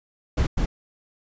brown noise bursts at uneven times, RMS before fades -21 dBFS, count 2, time 0.37-0.47 / 0.57-0.66 s, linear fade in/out 10 ms, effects resampled to 16000 Hz

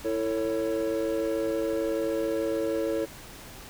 triangle chord, A major, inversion second, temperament equal with one note detuned, 329.6 / 447.7 / 554.4 Hz, E4 / A4 / C#5, 0 / +30 / 0 cents, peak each -28 dBFS, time 0.04-3.06 s, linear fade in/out 20 ms, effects pink hiss -45 dBFS RMS until 3.69 s

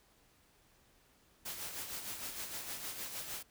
white noise with tremolo, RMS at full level -41 dBFS, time 1.45-3.43 s, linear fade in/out 10 ms, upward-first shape sine, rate 6.5 Hz, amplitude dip 50%, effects pink hiss -68 dBFS RMS until 3.5 s

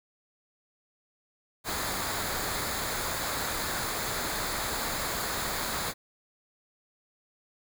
pink noise with comb filter, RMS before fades -32 dBFS, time 1.64-5.94 s, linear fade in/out 50 ms, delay 0.35 ms, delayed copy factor -0.55, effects none

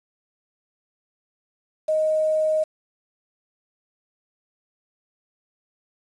sine tone with quantisation, 624 Hz, D#5, 5 cents sharp, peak -18 dBFS, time 1.88-2.64 s, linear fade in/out 10 ms, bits 7, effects resampled to 24000 Hz

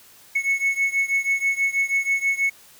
triangle beating tone pair, 2200 / 2206.2 Hz, C#7 / C#7, -14 / -9 cents, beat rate 6.2 Hz, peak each -20 / -22 dBFS, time 0.35-2.5 s, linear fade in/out 10 ms, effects white hiss -50 dBFS RMS until 2.79 s

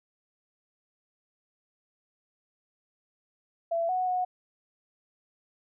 sine tone with pitch steps, 671 / 738 / 731 Hz, E5 / F#5 / F#5, +31 / -5 / -21 cents, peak -25 dBFS, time 3.71-4.25 s, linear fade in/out 10 ms, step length 180 ms, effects none

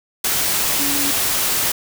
sine tone in noise, 283.8 Hz, C#4, 41 cents sharp, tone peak -25 dBFS, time 0.79-1.11 s, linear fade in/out 5 ms, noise white, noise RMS -19 dBFS, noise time 0.24-1.72 s, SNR -9 dB, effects none

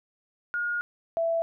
sine tone pair in turn, 1430 / 664.2 Hz, F6 / E5, +41 / +13 cents, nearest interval octave + minor second, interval 1328 cents, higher first, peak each -26 / -23 dBFS, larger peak second, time 0.54-0.81 / 1.17-1.42 s, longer first, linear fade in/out 0 ms, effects none

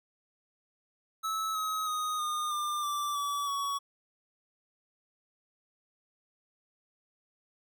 square tone with pitch steps, 1300 / 1273.2 / 1247 / 1221.4 / 1196.2 / 1171.6 / 1147.5 / 1123.9 Hz, E6 / D#6 / D#6 / D#6 / D6 / D6 / D6 / C#6, -24 / +39 / +3 / -32 / +31 / -5 / -40 / +24 cents, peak -31 dBFS, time 1.23-3.79 s, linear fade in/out 20 ms, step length 320 ms, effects none

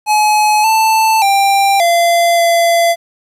square tone with pitch steps, 849 / 883 / 791 / 685 / 680 Hz, G#5 / A5 / G5 / F5 / F5, +38 / +6 / +15 / -34 / -46 cents, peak -9 dBFS, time 0.06-2.96 s, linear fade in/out 50 ms, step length 580 ms, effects resampled to 32000 Hz + 8-bit

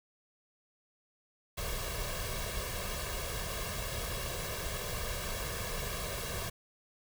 pink noise with comb filter, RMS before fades -37 dBFS, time 1.57-6.5 s, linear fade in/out 10 ms, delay 1.8 ms, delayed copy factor +0.75, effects none

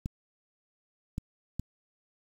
clicks, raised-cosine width 5 ms, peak -20 dBFS, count 3, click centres 0.059 / 1.181 / 1.596 s, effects 8-bit

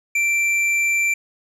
sine tone with hard clipping, 2349 Hz, D7, in tune, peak -18 dBFS, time 0.15-1.14 s, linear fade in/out 5 ms, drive 7 dB, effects none

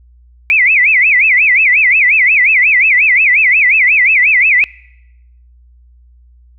sine tone with vibrato, 2270 Hz, C#7, 41 cents sharp, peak -6 dBFS, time 0.5-4.64 s, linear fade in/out 0 ms, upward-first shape sine, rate 5.6 Hz, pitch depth 260 cents each way, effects noise-tail reverb RT60 0.9 s tail -24 dB re dry + added 60 Hz sine -41 dBFS peak until 6.58 s

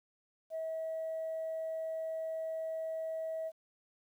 sine tone, 644 Hz, E5, 41 cents flat, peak -34 dBFS, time 0.5-3.52 s, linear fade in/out 50 ms, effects tanh soft clip ceiling -32 dBFS + 11-bit

